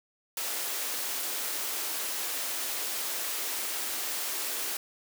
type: high-pass noise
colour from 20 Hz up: white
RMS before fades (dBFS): -33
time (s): 0.37-4.77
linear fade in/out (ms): 2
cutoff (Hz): 280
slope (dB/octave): 24
effects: none